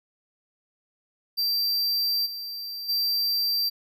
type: tone with level steps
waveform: square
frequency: 4699 Hz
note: D8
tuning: in tune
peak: -23 / -33 / -23 dBFS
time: 1.37-3.7 s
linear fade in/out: 20 ms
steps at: 2.25 / 2.88 s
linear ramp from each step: 20 ms
effects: none